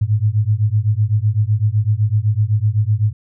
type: beating tone pair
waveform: sine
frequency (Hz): 102.6 / 110.5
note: G#2 / A2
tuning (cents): -21 / +8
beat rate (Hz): 7.9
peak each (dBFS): -16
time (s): 0.01-3.13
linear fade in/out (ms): 10
effects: none